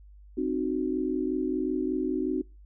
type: chord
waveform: sine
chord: C diminished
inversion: none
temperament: equal with one note detuned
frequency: 261.6 / 306.8 / 370 Hz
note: C4 / Eb4 / Gb4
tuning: 0 / -24 / 0 cents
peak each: -30 dBFS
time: 0.37-2.42 s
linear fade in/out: 10 ms
effects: noise-tail reverb RT60 0.3 s tail -26 dB re dry + added 50 Hz sine -48 dBFS peak until 2.65 s